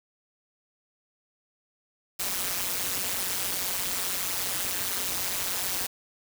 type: noise with amplitude modulation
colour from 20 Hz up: white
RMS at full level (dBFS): -26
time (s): 2.19-5.87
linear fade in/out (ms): 10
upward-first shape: sine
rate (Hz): 185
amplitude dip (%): 90
effects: none